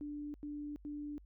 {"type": "tone bursts", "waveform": "sine", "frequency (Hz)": 293.7, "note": "D4", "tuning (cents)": 0, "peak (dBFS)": -40, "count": 3, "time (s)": [0.01, 1.18], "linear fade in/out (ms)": 0, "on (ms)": 330, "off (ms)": 90, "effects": ["added 50 Hz sine -56 dBFS peak until 1.25 s"]}